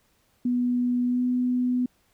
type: tone with pitch glide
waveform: sine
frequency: 245.7 to 249 Hz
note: B3 to B3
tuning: -9 to +14 cents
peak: -21 dBFS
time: 0.45-1.86 s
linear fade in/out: 5 ms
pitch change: +23 cents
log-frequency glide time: 1.07-1.21 s
effects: pink hiss -66 dBFS RMS until 2.13 s